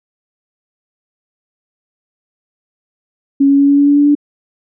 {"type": "tone with pitch steps", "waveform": "sine", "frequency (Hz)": [277.2, 279.1, 281.1, 283, 285, 287, 289, 291], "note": ["C#4", "C#4", "C#4", "C#4", "C#4", "D4", "D4", "D4"], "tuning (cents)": [0, 12, 24, 36, 48, -40, -28, -16], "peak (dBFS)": -6, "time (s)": [3.4, 4.152], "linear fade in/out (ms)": 10, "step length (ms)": 94, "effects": []}